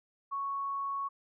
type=tone; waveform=sine; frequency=1108.7 Hz; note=C#6; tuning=in tune; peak=-32 dBFS; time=0.31-1.09 s; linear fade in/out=20 ms; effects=none